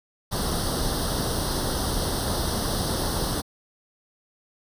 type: noise with comb filter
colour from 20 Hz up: pink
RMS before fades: -26 dBFS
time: 0.31-3.42 s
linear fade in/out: 20 ms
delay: 0.21 ms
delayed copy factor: +0.9
effects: resampled to 32000 Hz